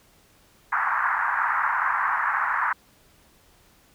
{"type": "band-pass noise", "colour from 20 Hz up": "pink", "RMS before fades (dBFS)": -24, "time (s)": [0.72, 2.73], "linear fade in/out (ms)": 5, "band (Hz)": [900, 1800], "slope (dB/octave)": 48, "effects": ["pink hiss -58 dBFS RMS until 3.94 s"]}